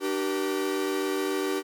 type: tone cluster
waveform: 45% pulse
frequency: 298.3 / 385.5 / 479.9 Hz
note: D4 / G4 / B4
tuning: +27 / -29 / -50 cents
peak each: -31 / -28 / -35 dBFS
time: 0-1.63 s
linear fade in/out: 50 ms
effects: none